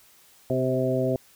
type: harmonic tone with a mistuned harmonic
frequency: 129.1 Hz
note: C3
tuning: 23 cents flat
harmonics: 1 / 2 / 3 / 4 / 5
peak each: -28 / -28 / -28 / -28 / -28 dBFS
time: 0.5-1.16 s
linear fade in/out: 2 ms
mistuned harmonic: 4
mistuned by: +21 cents
effects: white hiss -56 dBFS RMS until 1.35 s